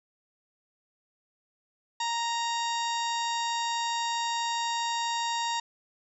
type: harmonic tone with a mistuned harmonic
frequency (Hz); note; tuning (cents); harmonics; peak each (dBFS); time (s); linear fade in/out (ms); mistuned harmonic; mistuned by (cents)
932.3; A#5; 0; 1 / 2 / 3 / 4 / 5 / 6 / 7 / 8; -29 / -38 / -40 / -36 / -41 / -42 / -43 / -43; 2-5.6; 5; 7; +72
effects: none